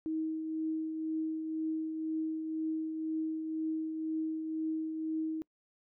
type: tone with tremolo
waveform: sine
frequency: 317 Hz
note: D#4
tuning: 32 cents sharp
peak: -30 dBFS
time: 0.06-5.42 s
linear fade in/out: 0 ms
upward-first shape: triangle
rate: 2 Hz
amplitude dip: 45%
effects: noise-tail reverb RT60 0.1 s tail -26 dB re dry